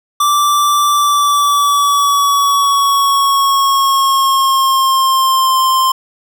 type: tone with pitch glide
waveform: square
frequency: 1170 to 1048.4 Hz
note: D6 to C6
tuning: -7 to +3 cents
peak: -10 dBFS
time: 0.2-5.92 s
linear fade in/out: 5 ms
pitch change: -190 cents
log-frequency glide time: 0.9-5.6 s
effects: none